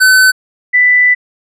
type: tone pair in turn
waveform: square / sine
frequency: 1518 / 1986.3 Hz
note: F#6 / B6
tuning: +44 / +9 cents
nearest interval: perfect fourth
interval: 465 cents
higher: second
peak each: -5 dBFS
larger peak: neither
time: 0-0.32 / 0.73-1.15 s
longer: second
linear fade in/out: 20 ms
effects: resampled to 32000 Hz